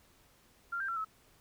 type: tone with pitch steps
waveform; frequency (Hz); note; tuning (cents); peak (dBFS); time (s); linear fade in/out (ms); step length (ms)
sine; 1387 / 1582 / 1357 / 1295; F6 / G6 / E6 / E6; -12 / +15 / +50 / -31; -33; 0.72-1.048; 10; 82
effects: pink hiss -65 dBFS RMS until 1.4 s